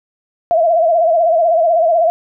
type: tone with vibrato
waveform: sine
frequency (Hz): 666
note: E5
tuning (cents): +18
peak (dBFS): -9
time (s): 0.51-2.1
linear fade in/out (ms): 0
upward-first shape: sine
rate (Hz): 16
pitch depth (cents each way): 89
effects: none